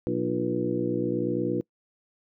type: harmonic tone with a mistuned harmonic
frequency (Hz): 60.8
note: B1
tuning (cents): -26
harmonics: 2 / 3 / 4 / 5 / 6 / 7 / 8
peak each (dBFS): -35 / -33 / -33 / -30 / -29 / -41 / -32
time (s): 0.07-1.61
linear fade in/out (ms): 0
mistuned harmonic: 6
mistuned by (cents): -60
effects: noise-tail reverb RT60 0.1 s tail -24 dB re dry